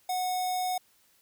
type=tone with notch filter; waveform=square; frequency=734 Hz; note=F#5; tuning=14 cents flat; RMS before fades=-30 dBFS; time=0.09-0.78 s; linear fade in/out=5 ms; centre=1700 Hz; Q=0.7; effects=white hiss -65 dBFS RMS until 1.21 s